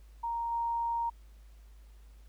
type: tone with level steps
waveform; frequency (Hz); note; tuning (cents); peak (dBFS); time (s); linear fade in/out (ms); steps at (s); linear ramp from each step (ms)
sine; 932.3; A#5; 0; -31 / -29; 0.23-1.1; 10; 0.51; 20
effects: added 52 Hz sine -51 dBFS peak until 2.28 s + pink hiss -68 dBFS RMS until 2.28 s